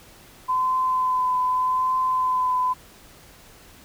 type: tone with vibrato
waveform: sine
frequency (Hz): 1018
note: C6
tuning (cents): -48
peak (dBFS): -19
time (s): 0.48-2.74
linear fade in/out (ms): 20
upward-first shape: triangle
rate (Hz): 0.83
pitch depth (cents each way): 20
effects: pink hiss -49 dBFS RMS until 3.84 s